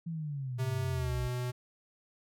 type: linear sweep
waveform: sine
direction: down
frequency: 169.7 to 55 Hz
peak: -34 dBFS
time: 0.06-1.28 s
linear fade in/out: 10 ms
type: tone with pitch glide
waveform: square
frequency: 130.81 to 124.18 Hz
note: C3 to B2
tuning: 0 to +10 cents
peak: -33 dBFS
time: 0.58-1.52 s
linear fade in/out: 20 ms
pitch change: -90 cents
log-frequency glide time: 0.92-1.12 s
effects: none